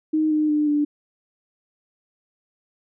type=tone with pitch steps; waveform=sine; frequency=311.1 / 305.4 / 299.8 / 294.3 Hz; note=D#4 / D#4 / D4 / D4; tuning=0 / -32 / +36 / +4 cents; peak=-17 dBFS; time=0.13-0.85 s; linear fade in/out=10 ms; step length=180 ms; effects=none